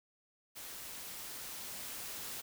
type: noise with level ramp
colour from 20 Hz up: white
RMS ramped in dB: -47 to -43 dBFS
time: 0.55-2.42 s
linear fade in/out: 20 ms
effects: none